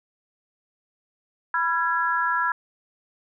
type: chord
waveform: sine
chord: F diminished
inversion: second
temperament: equal with one note detuned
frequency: 987.8 / 1361.1 / 1661.2 Hz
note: Cb6 / F6 / Ab6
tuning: 0 / -45 / 0 cents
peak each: -25 dBFS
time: 1.54-2.52 s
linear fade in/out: 2 ms
effects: none